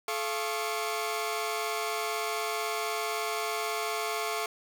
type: tone cluster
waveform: sawtooth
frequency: 432.4 / 688 / 1090 / 1214 / 2286 Hz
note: A4 / F5 / C#6 / D#6 / D7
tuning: -30 / -26 / -29 / -43 / -47 cents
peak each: -31 / -31 / -32 / -37 / -38 dBFS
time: 0.08-4.46 s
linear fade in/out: 2 ms
effects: none